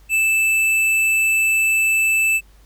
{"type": "tone with hard clipping", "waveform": "triangle", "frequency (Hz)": 2637, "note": "E7", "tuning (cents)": 0, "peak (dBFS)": -16, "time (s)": [0.09, 2.41], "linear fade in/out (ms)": 50, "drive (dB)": 14, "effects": ["added 50 Hz sine -46 dBFS peak until 2.65 s", "pink hiss -56 dBFS RMS until 2.65 s"]}